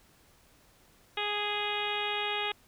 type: harmonic tone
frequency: 414.8 Hz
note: G#4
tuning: 2 cents flat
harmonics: 1 / 2 / 3 / 4 / 5 / 6 / 7 / 8 / 9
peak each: -38 / -36 / -40 / -41 / -39 / -37 / -39 / -38 / -41 dBFS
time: 1.17-2.52 s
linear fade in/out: 5 ms
effects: pink hiss -62 dBFS RMS until 2.67 s